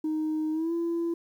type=tone with pitch glide; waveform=sine; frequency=311.1 to 337.3 Hz; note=D#4 to E4; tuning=0 to +40 cents; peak=-24 dBFS; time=0.04-1.14 s; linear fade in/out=5 ms; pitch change=+140 cents; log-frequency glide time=0.52-0.73 s; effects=tanh soft clip ceiling -24 dBFS + 10-bit